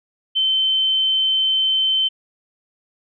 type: tone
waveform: sine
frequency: 3084 Hz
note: G7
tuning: 29 cents flat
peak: -15 dBFS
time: 0.35-2.09 s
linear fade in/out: 20 ms
effects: none